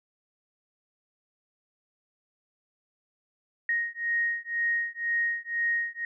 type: beating tone pair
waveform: sine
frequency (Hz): 1869 / 1871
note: A#6 / A#6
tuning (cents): +4 / +6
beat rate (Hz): 2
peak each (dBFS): -29 / -29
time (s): 3.69-6.05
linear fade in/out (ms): 2
effects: none